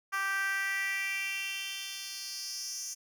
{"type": "tone with high-pass filter sweep", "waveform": "10% pulse", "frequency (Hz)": 390.9, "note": "G4", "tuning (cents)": -5, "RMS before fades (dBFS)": -35, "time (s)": [0.12, 2.95], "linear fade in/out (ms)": 20, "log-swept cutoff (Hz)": [1300, 6400], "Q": 4, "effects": []}